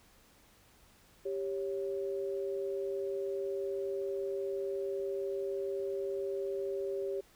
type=tone pair together; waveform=sine; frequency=393.3 / 553 Hz; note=G4 / C#5; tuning=+6 / -4 cents; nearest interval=tritone; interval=590 cents; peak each=-34 / -39 dBFS; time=1.25-7.21 s; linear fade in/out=10 ms; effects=pink hiss -63 dBFS RMS until 7.35 s